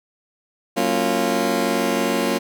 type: chord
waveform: 20% pulse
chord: Gb major seventh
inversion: none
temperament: just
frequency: 185 / 231.2 / 277.5 / 346.9 Hz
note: Gb3 / Bb3 / Db4 / F4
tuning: 0 / -14 / +2 / -12 cents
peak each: -22 / -18 / -20 / -19 dBFS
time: 0.76-2.39 s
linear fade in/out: 20 ms
effects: none